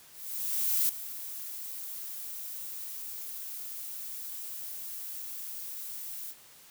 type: noise with ADSR envelope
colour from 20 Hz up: violet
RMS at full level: -26 dBFS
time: 0.11-6.35 s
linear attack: 780 ms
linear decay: 6 ms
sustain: -14 dB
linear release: 59 ms
effects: white hiss -55 dBFS RMS until 6.7 s